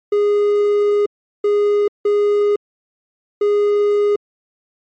triangle tone bursts at uneven times, 412.1 Hz, G#4, 13 cents flat, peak -10 dBFS, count 4, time 0.12-1.06 / 1.44-1.88 / 2.05-2.56 / 3.41-4.16 s, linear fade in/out 5 ms, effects MP3 32 kbps

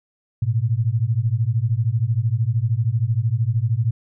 sine beating tone pair, 107.9 / 120.9 Hz, A2 / B2, -33 / -36 cents, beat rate 13 Hz, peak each -20 dBFS, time 0.42-3.91 s, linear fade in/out 5 ms, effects none

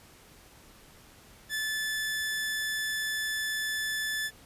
sawtooth tone, 1742 Hz, A6, 18 cents flat, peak -26 dBFS, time 1.49-4.31 s, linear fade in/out 50 ms, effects pink hiss -55 dBFS RMS until 4.45 s + resampled to 32000 Hz

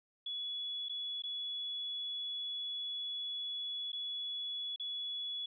sine tone with dropouts, 3395 Hz, G#7, 37 cents sharp, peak -37 dBFS, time 0.26-5.46 s, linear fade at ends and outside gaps 5 ms, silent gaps 0.886-0.894 / 1.222-1.236 / 3.92-3.929 / 4.761-4.797 s, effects none

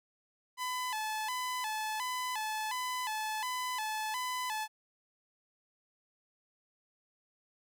sawtooth tone with vibrato, 932.3 Hz, A#5, in tune, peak -30 dBFS, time 0.57-4.68 s, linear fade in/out 50 ms, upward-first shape square, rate 1.4 Hz, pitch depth 130 cents each way, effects none

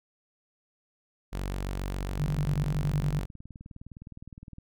sawtooth tone, 47.32 Hz, F#1, 40 cents sharp, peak -27 dBFS, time 1.32-3.26 s, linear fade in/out 20 ms
click train, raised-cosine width 5 ms, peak -32 dBFS, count 51, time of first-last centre 2.02-4.584 s, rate 19.5 Hz
sine tone bursts, 146.83 Hz, D3, in tune, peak -25 dBFS, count 11, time 2.19-3.192 s, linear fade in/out 5 ms, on 72 ms, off 21 ms
effects none

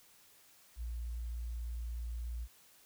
sine tone, 58.4 Hz, A#1, 4 cents sharp, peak -37 dBFS, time 0.76-2.48 s, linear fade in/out 50 ms, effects white hiss -63 dBFS RMS until 2.85 s

